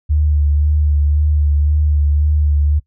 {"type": "tone with vibrato", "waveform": "sine", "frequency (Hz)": 74.2, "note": "D2", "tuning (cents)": 18, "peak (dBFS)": -11, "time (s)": [0.09, 2.8], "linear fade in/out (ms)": 20, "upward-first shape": "sine", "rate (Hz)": 1.9, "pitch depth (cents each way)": 30, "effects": ["noise-tail reverb RT60 0.1 s tail -19 dB re dry"]}